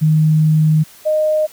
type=tone pair in turn; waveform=sine; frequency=155.56 / 616.7 Hz; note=D#3 / D#5; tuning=0 / -16 cents; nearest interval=2 octaves; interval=2384 cents; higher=second; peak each=-9 / -12 dBFS; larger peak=first; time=0.01-0.84 / 1.05-1.47 s; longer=first; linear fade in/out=20 ms; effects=white hiss -43 dBFS RMS until 1.52 s